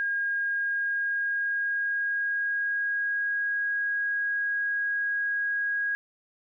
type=tone with pitch glide; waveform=sine; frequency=1625 to 1643.9 Hz; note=G#6 to G#6; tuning=-38 to -18 cents; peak=-25 dBFS; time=0-5.95 s; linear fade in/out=0 ms; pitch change=+20 cents; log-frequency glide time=0.46-3.6 s; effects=none